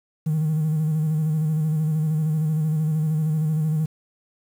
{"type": "tone with vibrato", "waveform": "triangle", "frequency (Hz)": 155.56, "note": "D#3", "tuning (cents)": 0, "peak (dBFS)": -16, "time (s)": [0.26, 3.86], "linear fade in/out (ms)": 10, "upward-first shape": "square", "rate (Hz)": 13, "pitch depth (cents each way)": 37, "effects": ["tanh soft clip ceiling -15 dBFS", "8-bit"]}